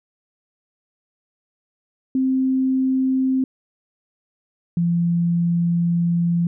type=tone pair in turn; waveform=sine; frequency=262 / 171.15 Hz; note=C4 / F3; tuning=+2 / -35 cents; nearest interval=perfect fifth; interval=737 cents; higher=first; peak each=-16 dBFS; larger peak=neither; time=2.15-3.44 / 4.77-6.47 s; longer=second; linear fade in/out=2 ms; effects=none